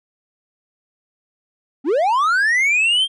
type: linear sweep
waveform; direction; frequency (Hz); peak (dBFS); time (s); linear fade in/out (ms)
triangle; up; 241.7 to 3229; -12; 1.84-3.08; 50
effects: resampled to 24000 Hz